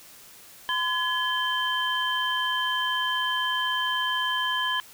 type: tone cluster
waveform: sine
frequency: 1019 / 1695 / 3116 Hz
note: C6 / G#6 / G7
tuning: -46 / +35 / -11 cents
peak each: -28 dBFS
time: 0.69-4.8 s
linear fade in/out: 0 ms
effects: white hiss -49 dBFS RMS until 4.93 s